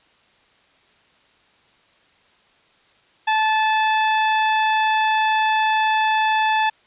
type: tone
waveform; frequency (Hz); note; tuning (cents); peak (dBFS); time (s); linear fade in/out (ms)
sawtooth; 871; A5; -18; -12; 3.27-6.7; 10
effects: white hiss -57 dBFS RMS until 6.86 s + resampled to 8000 Hz